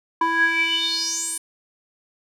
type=tone with band-pass filter sweep; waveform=square; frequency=330.6 Hz; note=E4; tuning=5 cents sharp; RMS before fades=-22 dBFS; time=0.21-1.38 s; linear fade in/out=5 ms; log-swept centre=1100 to 9800 Hz; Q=7.5; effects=none